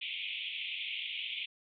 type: band-pass noise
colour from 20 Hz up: white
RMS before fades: -39 dBFS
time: 0.01-1.46 s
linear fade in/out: 10 ms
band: 2200 to 3500 Hz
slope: 96 dB/octave
effects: none